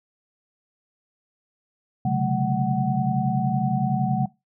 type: tone cluster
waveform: sine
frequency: 131.2 / 141.8 / 184 / 214.1 / 747 Hz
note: C3 / C#3 / F#3 / A3 / F#5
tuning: +5 / +40 / -9 / -47 / +16 cents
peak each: -26 dBFS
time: 2.05-4.26 s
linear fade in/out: 5 ms
effects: noise-tail reverb RT60 0.2 s tail -19 dB re dry